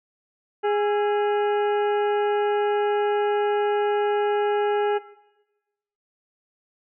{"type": "harmonic tone with a mistuned harmonic", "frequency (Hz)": 413.5, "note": "G#4", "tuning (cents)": -8, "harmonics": [1, 2, 3, 4, 5, 6, 7], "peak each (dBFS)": [-21, -25, -34, -36, -42, -43, -42], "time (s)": [0.63, 4.99], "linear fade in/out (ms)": 20, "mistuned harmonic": 3, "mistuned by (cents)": 140, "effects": ["noise-tail reverb RT60 1.0 s tail -17 dB re dry"]}